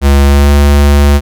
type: tone with pitch glide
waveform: square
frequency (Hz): 70 to 71.59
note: C#2 to D2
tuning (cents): +18 to -44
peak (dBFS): -4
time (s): 0.01-1.21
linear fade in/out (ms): 50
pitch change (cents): +38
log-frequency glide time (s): 0.25-0.51
effects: none